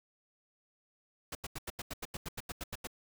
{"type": "noise bursts", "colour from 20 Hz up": "pink", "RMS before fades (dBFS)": -40, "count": 14, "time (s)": [1.32, 2.872], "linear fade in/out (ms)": 5, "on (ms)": 31, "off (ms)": 86, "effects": []}